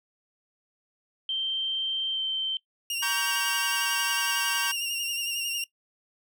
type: tone with pitch glide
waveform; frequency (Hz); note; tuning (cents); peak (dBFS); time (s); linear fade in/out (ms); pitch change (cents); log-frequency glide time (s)
sine; 3136 to 3111; G7 to G7; 0 to -14; -26; 1.29-2.57; 2; -14; 2.13-2.19
type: tone with vibrato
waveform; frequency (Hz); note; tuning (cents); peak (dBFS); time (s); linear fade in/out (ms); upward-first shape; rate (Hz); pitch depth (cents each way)
sawtooth; 2794; F7; 0; -25; 2.9-5.64; 2; sine; 11; 39
type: chord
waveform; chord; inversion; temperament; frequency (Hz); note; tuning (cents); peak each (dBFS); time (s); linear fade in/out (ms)
sawtooth; G diminished; first; just; 940.8 / 1128.9 / 1568; Bb5 / Db6 / G6; +16 / +31 / 0; -30 / -30 / -26; 3.02-4.72; 10
effects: noise-tail reverb RT60 0.1 s tail -20 dB re dry